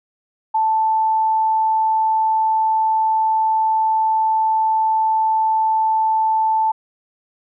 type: tone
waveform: sine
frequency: 880 Hz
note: A5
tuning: in tune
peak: -14 dBFS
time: 0.54-6.72 s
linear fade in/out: 10 ms
effects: none